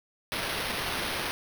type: noise with sample-and-hold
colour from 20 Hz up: violet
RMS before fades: -32 dBFS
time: 0.32-1.31 s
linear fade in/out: 0 ms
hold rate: 7350 Hz
effects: none